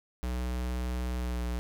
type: tone with pitch glide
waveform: square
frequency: 61.74 to 60.33 Hz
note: B1 to B1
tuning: 0 to -40 cents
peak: -31 dBFS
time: 0.23-1.59 s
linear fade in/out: 0 ms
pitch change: -40 cents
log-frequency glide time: 1.17-1.42 s
effects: none